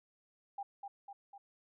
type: tone with echo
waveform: sine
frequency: 800 Hz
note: G5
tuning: 35 cents sharp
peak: -38 dBFS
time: 0.58-0.63 s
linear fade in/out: 5 ms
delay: 250 ms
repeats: 3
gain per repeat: -4 dB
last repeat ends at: 1.38 s
effects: none